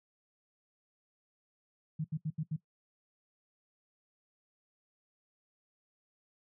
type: tone bursts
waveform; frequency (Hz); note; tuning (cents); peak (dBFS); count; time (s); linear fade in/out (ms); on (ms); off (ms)
sine; 155.7; D#3; +2; -31; 5; 1.99-2.565; 10; 55; 75
effects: noise-tail reverb RT60 0.1 s tail -18 dB re dry